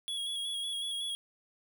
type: tone with vibrato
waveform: square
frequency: 3334 Hz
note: G#7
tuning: 6 cents sharp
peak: -34 dBFS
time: 0.08-1.15 s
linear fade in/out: 0 ms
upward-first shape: square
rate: 5.4 Hz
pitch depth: 24 cents each way
effects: none